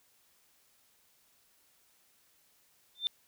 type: tone with exponential growth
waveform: sine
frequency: 3575 Hz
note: A7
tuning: 27 cents sharp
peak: -23 dBFS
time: 2.95-3.07 s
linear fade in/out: 0 ms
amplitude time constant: 24 ms
effects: tanh soft clip ceiling -20 dBFS + white hiss -68 dBFS RMS until 3.27 s